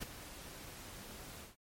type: noise with ADSR envelope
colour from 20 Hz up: pink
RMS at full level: -40 dBFS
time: 0-1.56 s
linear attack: 24 ms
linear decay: 16 ms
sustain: -10 dB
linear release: 150 ms
effects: MP3 64 kbps